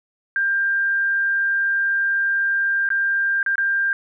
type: tone with dropouts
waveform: sine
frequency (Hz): 1592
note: G6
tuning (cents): +26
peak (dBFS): -17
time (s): 0.36-3.93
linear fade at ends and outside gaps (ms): 1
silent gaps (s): 2.89-2.903 / 3.429-3.462 / 3.556-3.581
effects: none